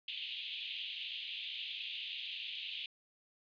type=band-pass noise; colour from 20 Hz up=pink; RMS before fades=-43 dBFS; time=0.08-2.86 s; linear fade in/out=2 ms; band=2700 to 3600 Hz; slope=48 dB/octave; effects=resampled to 11025 Hz